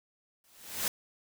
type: noise with exponential growth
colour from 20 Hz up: white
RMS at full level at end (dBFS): -28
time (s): 0.44-0.88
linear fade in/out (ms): 2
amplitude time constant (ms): 95
effects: none